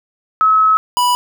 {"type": "tone pair in turn", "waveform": ["sine", "square"], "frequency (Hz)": [1288, 983], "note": ["E6", "B5"], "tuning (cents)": [-41, -8], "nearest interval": "perfect fourth", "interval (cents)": 467, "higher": "first", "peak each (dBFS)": [-8, -12], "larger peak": "first", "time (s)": [[0.41, 0.77], [0.97, 1.15]], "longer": "first", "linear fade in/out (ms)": 0, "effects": []}